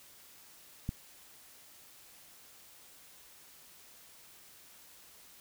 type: click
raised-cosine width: 5 ms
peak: -21 dBFS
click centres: 0.891 s
effects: white hiss -57 dBFS RMS until 5.4 s